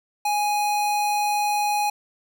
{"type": "tone", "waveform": "square", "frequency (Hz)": 830.6, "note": "G#5", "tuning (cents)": 0, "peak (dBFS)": -21, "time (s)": [0.25, 1.9], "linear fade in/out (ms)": 5, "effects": []}